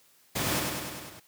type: noise with echo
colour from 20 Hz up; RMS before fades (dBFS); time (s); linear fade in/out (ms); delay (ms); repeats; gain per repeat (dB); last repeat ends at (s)
pink; -29; 0.35-0.6; 10; 100; 6; -3; 1.2
effects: white hiss -62 dBFS RMS until 1.27 s + high-pass 100 Hz 12 dB/octave